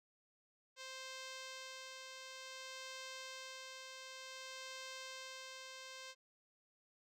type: tone with tremolo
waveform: 5% pulse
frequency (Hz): 523.3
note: C5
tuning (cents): 0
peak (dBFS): -35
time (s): 0.76-6.15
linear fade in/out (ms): 50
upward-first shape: sine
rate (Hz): 0.55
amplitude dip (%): 30
effects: low-pass 9000 Hz 12 dB/octave